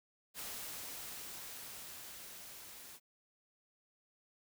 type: noise with level ramp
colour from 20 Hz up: white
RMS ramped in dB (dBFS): -44 to -53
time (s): 0.34-3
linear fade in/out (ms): 50
effects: none